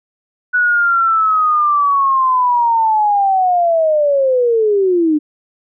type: linear sweep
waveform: sine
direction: down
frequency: 1481 to 293.7 Hz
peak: -10 dBFS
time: 0.53-5.19 s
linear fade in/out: 20 ms
effects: none